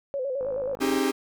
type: tone with vibrato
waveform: sine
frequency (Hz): 533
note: C5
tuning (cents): +32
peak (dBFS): -26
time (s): 0.14-0.75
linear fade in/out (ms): 0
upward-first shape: square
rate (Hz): 9.4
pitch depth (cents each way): 79
type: click train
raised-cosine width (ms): 1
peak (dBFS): -28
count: 31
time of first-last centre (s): 0.41-0.98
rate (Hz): 52.6
type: chord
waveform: 45% pulse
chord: Ab major seventh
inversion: first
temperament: equal with one note detuned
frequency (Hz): 268.2 / 311.1 / 392 / 415.3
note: C4 / Eb4 / G4 / Ab4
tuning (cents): +43 / 0 / 0 / 0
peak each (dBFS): -26 / -29 / -27 / -31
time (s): 0.8-1.12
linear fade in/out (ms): 20
effects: none